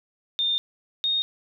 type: tone pair in turn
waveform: sine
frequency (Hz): 3622 / 3705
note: A7 / A#7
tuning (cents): +49 / -11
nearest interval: unison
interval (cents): 40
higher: second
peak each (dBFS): -21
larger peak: neither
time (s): 0.39-0.58 / 1.04-1.22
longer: first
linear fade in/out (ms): 0
effects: none